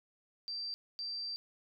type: tone bursts at uneven times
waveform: sine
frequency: 4690 Hz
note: D8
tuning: 3 cents flat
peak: -37 dBFS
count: 2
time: 0.48-0.74 / 0.99-1.36 s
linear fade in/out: 0 ms
effects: none